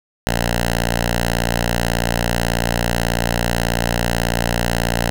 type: tone with notch filter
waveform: 5% pulse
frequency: 58.27 Hz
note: A#1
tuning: in tune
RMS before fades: -19 dBFS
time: 0.27-5.1 s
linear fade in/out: 0 ms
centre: 350 Hz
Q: 0.91
effects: none